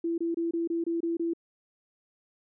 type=tone bursts; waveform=sine; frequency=335.1 Hz; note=E4; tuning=29 cents sharp; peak=-26 dBFS; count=8; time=0.04-1.335 s; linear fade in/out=5 ms; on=140 ms; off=25 ms; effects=none